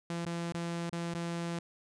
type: tone with dropouts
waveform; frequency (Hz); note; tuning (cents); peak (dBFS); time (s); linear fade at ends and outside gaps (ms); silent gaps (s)
sawtooth; 170; F3; -46; -30; 0.1-1.59; 2; 0.251-0.262 / 0.522-0.544 / 0.897-0.927 / 1.139-1.149
effects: resampled to 22050 Hz